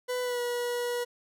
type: tone with pitch glide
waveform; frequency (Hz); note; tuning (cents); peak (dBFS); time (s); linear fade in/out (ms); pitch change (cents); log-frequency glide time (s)
40% pulse; 498.1 to 483.9; B4 to B4; +15 to -35; -28; 0.08-1.05; 20; -50; 0.22-0.4
effects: none